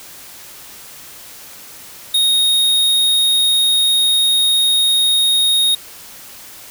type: tone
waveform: square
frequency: 3729 Hz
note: A#7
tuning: in tune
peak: -12 dBFS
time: 2.14-5.75 s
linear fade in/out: 5 ms
effects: white hiss -37 dBFS RMS until 6.7 s